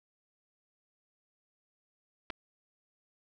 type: clicks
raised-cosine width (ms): 0.3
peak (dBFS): -22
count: 2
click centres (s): 2.301 / 2.304
effects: none